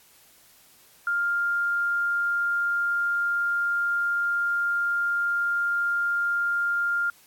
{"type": "tone", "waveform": "sine", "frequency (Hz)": 1401, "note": "F6", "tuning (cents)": 5, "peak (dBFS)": -22, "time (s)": [1.07, 7.1], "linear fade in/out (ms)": 2, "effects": ["white hiss -56 dBFS RMS until 7.26 s", "AAC 64 kbps"]}